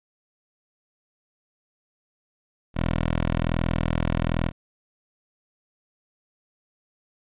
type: tone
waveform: 10% pulse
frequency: 41.2 Hz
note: E1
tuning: in tune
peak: -14 dBFS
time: 2.74-4.52 s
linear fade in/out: 50 ms
effects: resampled to 8000 Hz